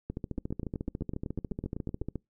two click trains, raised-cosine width 3 ms, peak -21 / -22 dBFS, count 30 / 14, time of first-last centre 0.1-2.157 / 0.38-2.017 s, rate 14.1 / 7.94 Hz, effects noise-tail reverb RT60 0.2 s tail -26 dB re dry

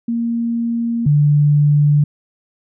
sine tone pair in turn, 233.1 / 146.84 Hz, A#3 / D3, 0 / 0 cents, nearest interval minor sixth, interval 800 cents, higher first, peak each -16 / -9 dBFS, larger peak second, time 0.08-1.06 / 1.06-2.04 s, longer neither, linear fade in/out 5 ms, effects none

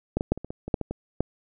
clicks, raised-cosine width 2 ms, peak -10 / -12 / -7 / -22 / -22 / -20 / -20 / -8 / -15 / -17 / -9 dBFS, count 11, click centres 0.17 / 0.209 / 0.32 / 0.376 / 0.446 / 0.505 / 0.68 / 0.742 / 0.813 / 0.91 / 1.206 s, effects none

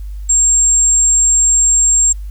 sine tone, 7459 Hz, A#8, in tune, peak -8 dBFS, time 0.29-2.13 s, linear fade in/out 10 ms, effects added 50 Hz sine -23 dBFS peak until 2.3 s + white hiss -53 dBFS RMS until 2.3 s

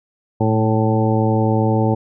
harmonic tone with a mistuned harmonic, 110 Hz, A2, in tune, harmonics 1 / 2 / 3 / 4 / 5 / 7 / 8, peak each -17 / -20 / -22 / -23 / -24 / -25 / -26 dBFS, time 0.4-1.95 s, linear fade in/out 10 ms, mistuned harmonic 1, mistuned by +41 cents, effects none

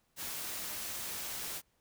white noise, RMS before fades -40 dBFS, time 0.16-1.62 s, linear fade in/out 50 ms, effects pink hiss -75 dBFS RMS until 1.8 s

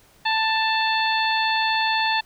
harmonic tone with a mistuned harmonic, 884 Hz, A5, 8 cents sharp, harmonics 1 / 2 / 3 / 4 / 5, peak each -22 / -25 / -27 / -28 / -29 dBFS, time 0.25-2.21 s, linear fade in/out 10 ms, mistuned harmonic 5, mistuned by -25 cents, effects pink hiss -55 dBFS RMS until 2.25 s

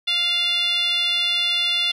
10% pulse tone with band-pass filter, 698.5 Hz, F5, in tune, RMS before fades -21 dBFS, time 0.07-1.92 s, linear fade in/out 10 ms, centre 3300 Hz, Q 5.1, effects none

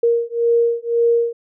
sine beating tone pair, 467.2 / 469.1 Hz, A#4 / A#4, +4 / +11 cents, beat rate 1.9 Hz, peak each -17 dBFS, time 0.03-1.33 s, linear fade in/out 5 ms, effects none

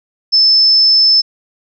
sine tone, 5260 Hz, E8, 5 cents flat, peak -6 dBFS, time 0.32-1.22 s, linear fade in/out 20 ms, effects none

